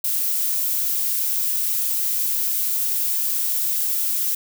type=noise; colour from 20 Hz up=violet; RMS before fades=-22 dBFS; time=0.04-4.35 s; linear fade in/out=5 ms; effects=none